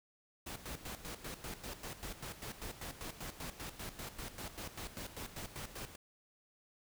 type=noise with tremolo; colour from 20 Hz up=pink; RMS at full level=-44 dBFS; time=0.46-5.96 s; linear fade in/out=10 ms; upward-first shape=square; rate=5.1 Hz; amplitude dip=70%; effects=none